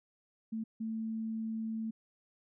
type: tone bursts at uneven times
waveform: sine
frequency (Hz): 222.4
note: A3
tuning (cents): +19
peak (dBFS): -34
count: 2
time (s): 0.52-0.64 / 0.8-1.91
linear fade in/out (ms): 10
effects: none